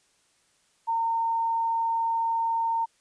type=tone; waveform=sine; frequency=914 Hz; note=A#5; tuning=34 cents flat; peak=-23 dBFS; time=0.87-2.86 s; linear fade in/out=20 ms; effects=white hiss -66 dBFS RMS until 3 s + resampled to 22050 Hz